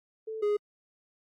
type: tone pair in turn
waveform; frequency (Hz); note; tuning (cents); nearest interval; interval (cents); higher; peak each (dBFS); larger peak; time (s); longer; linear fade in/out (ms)
sine / triangle; 440 / 415.3; A4 / G#4; 0 / 0; minor second; 100; first; -34 / -22; second; 0.27-0.42 / 0.42-0.57; neither; 10
effects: AAC 48 kbps